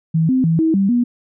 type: tone with pitch steps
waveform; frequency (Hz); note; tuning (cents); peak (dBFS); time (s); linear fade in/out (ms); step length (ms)
sine; 161.5 / 258.9 / 163.5 / 321.4 / 195.8 / 241.8; E3 / C4 / E3 / E4 / G3 / B3; -35 / -18 / -14 / -44 / -2 / -36; -12; 0.14-1.04; 10; 150
effects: none